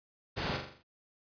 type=noise with echo; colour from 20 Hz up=pink; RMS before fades=-34 dBFS; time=0.36-0.58 s; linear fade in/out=20 ms; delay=42 ms; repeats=6; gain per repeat=-5 dB; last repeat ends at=0.832 s; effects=high-pass 60 Hz 12 dB/octave + resampled to 11025 Hz